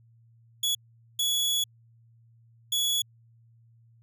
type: tone bursts at uneven times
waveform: sawtooth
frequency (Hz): 3384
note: G#7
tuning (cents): +32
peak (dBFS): -21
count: 3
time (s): 0.63-0.75 / 1.19-1.64 / 2.72-3.02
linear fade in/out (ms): 5
effects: added 115 Hz sine -56 dBFS peak until 4.02 s